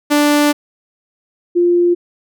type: tone pair in turn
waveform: sawtooth / sine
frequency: 293.7 / 349.3 Hz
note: D4 / F4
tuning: 0 / 0 cents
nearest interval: minor third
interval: 300 cents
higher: second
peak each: -6 / -9 dBFS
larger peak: first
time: 0.1-0.53 / 1.55-1.95 s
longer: first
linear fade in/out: 20 ms
effects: none